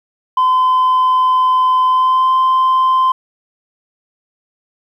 sine tone with pitch glide, 1023 to 1037.9 Hz, C6 to C6, -39 to -14 cents, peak -7 dBFS, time 0.37-3.12 s, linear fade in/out 5 ms, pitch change +25 cents, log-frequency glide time 1.88-2.32 s, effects tanh soft clip ceiling -8 dBFS + 8-bit

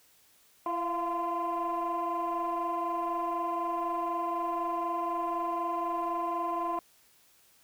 sine tone cluster, 337.7 / 680 / 704 / 1029 Hz, E4 / F5 / F5 / C6, +42 / -46 / +14 / -29 cents, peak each -35 / -37 / -35 / -30 dBFS, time 0.66-6.79 s, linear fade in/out 2 ms, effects tanh soft clip ceiling -24 dBFS + white hiss -63 dBFS RMS until 7.63 s

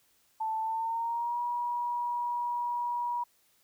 sine tone with pitch glide, 882 to 961.8 Hz, A5 to B5, +4 to -46 cents, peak -29 dBFS, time 0.4-3.24 s, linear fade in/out 10 ms, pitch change +150 cents, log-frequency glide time 0.6-1.4 s, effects white hiss -68 dBFS RMS until 3.63 s

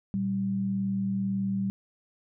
sine tone pair together, 116.54 / 194.66 Hz, A#2 / G3, 0 / -12 cents, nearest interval major sixth, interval 888 cents, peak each -36 / -26 dBFS, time 0.14-1.7 s, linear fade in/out 0 ms, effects none

